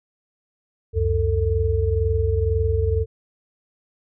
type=tone cluster; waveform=sine; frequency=69.7 / 91.7 / 445.5 Hz; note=C#2 / F#2 / A4; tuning=+10 / -15 / +22 cents; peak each=-22 / -21 / -23 dBFS; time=0.93-3.06 s; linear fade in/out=50 ms; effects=none